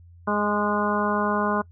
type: harmonic tone with a mistuned harmonic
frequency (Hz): 207.7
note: G#3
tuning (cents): 0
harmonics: 1 / 2 / 3 / 4 / 5 / 6 / 7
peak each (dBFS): -26 / -29 / -29 / -31 / -27 / -31 / -31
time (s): 0.27-1.62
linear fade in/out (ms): 10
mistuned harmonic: 6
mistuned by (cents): -27
effects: noise-tail reverb RT60 0.1 s tail -23 dB re dry + added 86 Hz sine -46 dBFS peak until 1.71 s